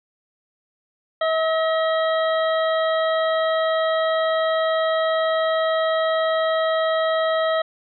harmonic tone with a mistuned harmonic, 643 Hz, E5, 43 cents flat, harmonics 1 / 2 / 3 / 5 / 6, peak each -19 / -25 / -29 / -33 / -35 dBFS, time 1.21-7.62 s, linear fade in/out 5 ms, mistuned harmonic 3, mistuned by -20 cents, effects none

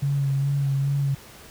sine tone with vibrato, 139 Hz, C#3, 5 cents sharp, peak -20 dBFS, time 0.02-1.15 s, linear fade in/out 10 ms, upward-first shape sine, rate 2.4 Hz, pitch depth 26 cents each way, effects pink hiss -46 dBFS RMS until 1.5 s

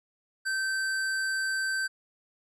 square tone, 1551 Hz, G6, 19 cents flat, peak -28 dBFS, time 0.45-1.88 s, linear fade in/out 20 ms, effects resampled to 24000 Hz

